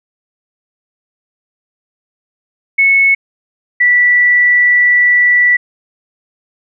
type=tone pair in turn; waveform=sine; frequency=2201 / 1960.9 Hz; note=C#7 / B6; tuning=-13 / -13 cents; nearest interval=major second; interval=200 cents; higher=first; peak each=-6 dBFS; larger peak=neither; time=2.78-3.15 / 3.8-5.57 s; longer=second; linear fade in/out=10 ms; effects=none